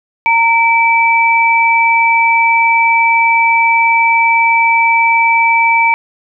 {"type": "tone pair together", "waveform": "sine", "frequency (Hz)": [919.2, 2314], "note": ["A#5", "D7"], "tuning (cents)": [-25, -26], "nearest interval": "octave + major third", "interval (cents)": 1599, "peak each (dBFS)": -10, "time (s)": [0.26, 5.94], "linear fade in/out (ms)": 0, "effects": []}